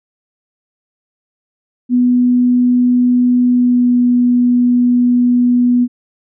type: tone with pitch glide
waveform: sine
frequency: 246.9 to 244.9 Hz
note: B3 to B3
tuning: 0 to -14 cents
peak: -8 dBFS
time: 1.89-5.88 s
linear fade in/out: 50 ms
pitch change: -14 cents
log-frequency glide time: 3.47-3.97 s
effects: none